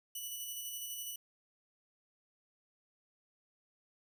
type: tone with tremolo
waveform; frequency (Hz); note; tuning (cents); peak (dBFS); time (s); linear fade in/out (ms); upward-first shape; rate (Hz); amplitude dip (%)
5% pulse; 2960; F#7; 0; -31; 0.15-1.16; 5; square; 12; 25
effects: none